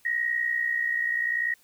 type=tone pair together; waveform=sine; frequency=1874.5 / 1935 Hz; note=A#6 / B6; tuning=+9 / -36 cents; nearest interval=minor second; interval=55 cents; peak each=-25 / -30 dBFS; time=0.05-1.54 s; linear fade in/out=5 ms; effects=white hiss -61 dBFS RMS until 1.63 s